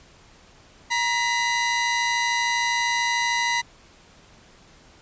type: tone pair together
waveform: sawtooth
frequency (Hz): 947 / 2007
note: A#5 / B6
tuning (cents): +27 / +27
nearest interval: octave + minor second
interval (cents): 1300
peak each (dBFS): -20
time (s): 0.9-3.62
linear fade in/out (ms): 20
effects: pink hiss -52 dBFS RMS until 5.01 s + resampled to 16000 Hz